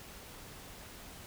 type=silence; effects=pink hiss -50 dBFS RMS until 1.26 s